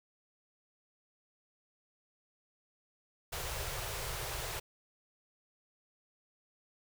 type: band-stop noise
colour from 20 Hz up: pink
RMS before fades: -39 dBFS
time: 3.32-4.6 s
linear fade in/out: 10 ms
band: 150 to 370 Hz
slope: 48 dB/octave
effects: none